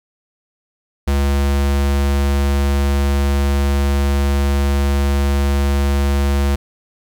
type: tone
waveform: square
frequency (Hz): 70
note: C#2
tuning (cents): +18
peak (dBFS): -14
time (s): 1.07-6.56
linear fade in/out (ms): 10
effects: 9-bit